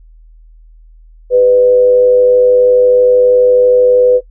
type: tone with frequency modulation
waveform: sine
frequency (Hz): 498.4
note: B4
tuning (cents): +16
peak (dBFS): -4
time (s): 1.3-4.21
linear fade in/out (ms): 50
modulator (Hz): 103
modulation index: 0.26
effects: noise-tail reverb RT60 0.1 s tail -19 dB re dry + added 40 Hz sine -37 dBFS peak until 4.3 s